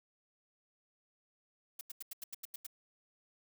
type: noise bursts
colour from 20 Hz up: blue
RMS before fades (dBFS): -43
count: 9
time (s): 1.79-2.667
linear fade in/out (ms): 5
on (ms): 21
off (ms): 86
effects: none